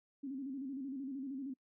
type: tone with vibrato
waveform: sine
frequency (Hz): 270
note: C#4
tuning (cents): -45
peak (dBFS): -39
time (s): 0.23-1.54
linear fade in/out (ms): 10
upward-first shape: square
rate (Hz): 13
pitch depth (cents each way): 73
effects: noise-tail reverb RT60 0.1 s tail -24 dB re dry